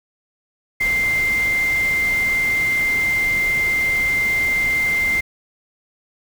sine tone in noise, 2093 Hz, C7, in tune, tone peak -16 dBFS, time 0.8-5.21 s, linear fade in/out 10 ms, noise pink, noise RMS -31 dBFS, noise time 0.8-5.21 s, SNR +12 dB, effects none

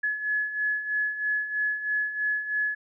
sine beating tone pair, 1700 / 1703.1 Hz, G#6 / G#6, +40 / +43 cents, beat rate 3.1 Hz, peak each -32 / -26 dBFS, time 0.03-2.75 s, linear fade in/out 10 ms, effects none

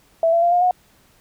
sine tone with pitch steps, 659.3 / 675.5 / 692.1 / 709.1 / 726.5 Hz, E5 / E5 / F5 / F5 / F#5, 0 / +42 / -16 / +26 / -32 cents, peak -13 dBFS, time 0.23-0.71 s, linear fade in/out 2 ms, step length 96 ms, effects pink hiss -56 dBFS RMS until 1.2 s

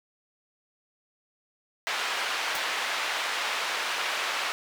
white band-pass noise, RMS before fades -30 dBFS, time 1.87-4.52 s, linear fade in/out 0 ms, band 700 to 2800 Hz, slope 12 dB/octave
white noise with exponential decay, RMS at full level -32 dBFS, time 2.55-2.65 s, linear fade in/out 2 ms, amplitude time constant 20 ms
effects none

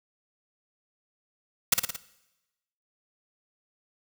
white noise with echo, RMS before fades -19 dBFS, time 1.72-1.74 s, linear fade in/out 5 ms, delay 56 ms, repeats 4, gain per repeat -4 dB, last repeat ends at 1.964 s, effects noise-tail reverb RT60 1.0 s tail -19 dB re dry

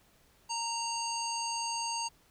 harmonic tone, 925 Hz, A#5, 14 cents flat, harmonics 1 / 3 / 5 / 7 / 9, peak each -35 / -42 / -38 / -39 / -45 dBFS, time 0.49-2.09 s, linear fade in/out 20 ms, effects pink hiss -65 dBFS RMS until 2.3 s

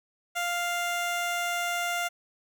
15% pulse tone, 698.5 Hz, F5, in tune, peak -21 dBFS, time 0.35-2.09 s, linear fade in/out 20 ms, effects none

